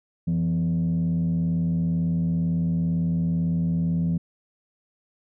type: tone with frequency modulation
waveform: sine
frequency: 168.6 Hz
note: E3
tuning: 39 cents sharp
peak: -19 dBFS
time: 0.27-4.18 s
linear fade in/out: 10 ms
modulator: 77.9 Hz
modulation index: 0.52
effects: tanh soft clip ceiling -18 dBFS